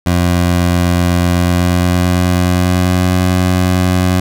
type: tone with pitch glide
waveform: 20% pulse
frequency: 88 to 91.21 Hz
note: F2 to F#2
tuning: +14 to -24 cents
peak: -5 dBFS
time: 0.06-4.2 s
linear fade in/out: 5 ms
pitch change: +62 cents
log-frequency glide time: 1.34-3.18 s
effects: none